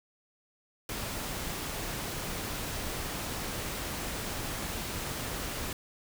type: noise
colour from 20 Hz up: pink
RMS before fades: -36 dBFS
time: 0.89-5.73 s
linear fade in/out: 2 ms
effects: none